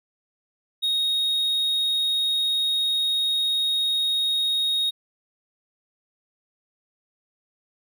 triangle tone, 3743 Hz, A#7, 6 cents sharp, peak -19 dBFS, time 0.82-4.91 s, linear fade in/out 20 ms, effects none

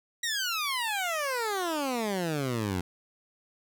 15% pulse exponential sweep, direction down, 1932 to 86.6 Hz, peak -22 dBFS, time 0.23-2.81 s, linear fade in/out 5 ms, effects none

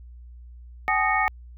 sine tone cluster, 765 / 848 / 1237 / 1847 / 2212 Hz, G5 / G#5 / D#6 / A#6 / C#7, -42 / +36 / -10 / -16 / -4 cents, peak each -26 dBFS, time 0.88-1.28 s, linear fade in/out 0 ms, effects added 60 Hz sine -41 dBFS peak until 1.57 s

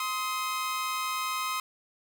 sawtooth tone pair together, 1042.9 / 1264 Hz, C6 / D#6, -6 / +27 cents, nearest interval minor third, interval 333 cents, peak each -29 / -28 dBFS, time 0-1.6 s, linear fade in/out 2 ms, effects none

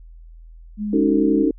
sine tone with vibrato, 208.1 Hz, G#3, 4 cents sharp, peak -22 dBFS, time 0.77-1.46 s, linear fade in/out 50 ms, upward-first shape square, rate 4.4 Hz, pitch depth 12 cents each way
sine chord, D# half-diminished seventh, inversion third, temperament just, 280 / 311.1 / 373.4 / 448 Hz, C#4 / D#4 / F#4 / A4, +18 / 0 / +16 / +31 cents, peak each -19 / -18 / -24 / -23 dBFS, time 0.93-1.51 s, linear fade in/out 5 ms
effects added 41 Hz sine -39 dBFS peak until 1.58 s

